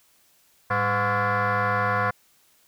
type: tone with frequency modulation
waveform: sine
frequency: 199.8 Hz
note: G3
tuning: 33 cents sharp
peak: -19 dBFS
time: 0.7-2.11 s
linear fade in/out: 10 ms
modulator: 307 Hz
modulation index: 5
effects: tanh soft clip ceiling -17 dBFS + white hiss -61 dBFS RMS until 2.67 s